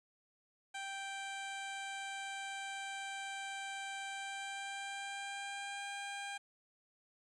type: tone with pitch glide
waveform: 15% pulse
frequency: 784 to 800 Hz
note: G5 to G5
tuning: 0 to +35 cents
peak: -35 dBFS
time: 0.74-6.38 s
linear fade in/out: 10 ms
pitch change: +35 cents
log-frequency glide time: 4.08-5.81 s
effects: resampled to 24000 Hz + 11-bit